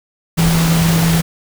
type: tone in noise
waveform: sine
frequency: 165.4 Hz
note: E3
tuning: 6 cents sharp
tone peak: -11 dBFS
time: 0.37-1.22 s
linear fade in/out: 20 ms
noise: pink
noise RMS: -19 dBFS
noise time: 0.37-1.22 s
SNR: +5 dB
effects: none